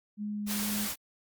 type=tone with vibrato; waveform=sine; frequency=207.7 Hz; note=G#3; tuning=in tune; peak=-32 dBFS; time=0.17-0.89 s; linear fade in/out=50 ms; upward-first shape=sine; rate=2.2 Hz; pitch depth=9 cents each way
type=noise; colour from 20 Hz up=white; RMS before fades=-34 dBFS; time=0.46-0.96 s; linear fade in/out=50 ms
effects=Opus 48 kbps